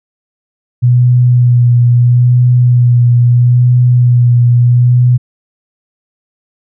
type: tone with vibrato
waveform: sine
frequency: 122.3 Hz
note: B2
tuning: 16 cents flat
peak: -4 dBFS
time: 0.82-5.18 s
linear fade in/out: 20 ms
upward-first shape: sine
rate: 0.76 Hz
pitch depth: 21 cents each way
effects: none